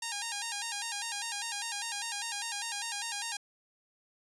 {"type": "tone with vibrato", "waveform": "5% pulse", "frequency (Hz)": 867, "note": "A5", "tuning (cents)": -26, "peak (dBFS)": -22, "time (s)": [0.02, 3.37], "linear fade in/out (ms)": 5, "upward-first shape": "square", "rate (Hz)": 5, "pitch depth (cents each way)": 110, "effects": ["resampled to 22050 Hz"]}